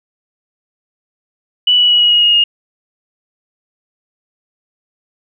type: tone with pitch steps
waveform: sine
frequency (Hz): 2960 / 2941 / 2923 / 2904 / 2886 / 2867 / 2849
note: F#7 / F#7 / F#7 / F#7 / F#7 / F7 / F7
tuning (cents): 0 / -11 / -22 / -33 / -44 / +45 / +34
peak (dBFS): -7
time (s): 1.67-2.44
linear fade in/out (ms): 5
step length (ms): 110
effects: none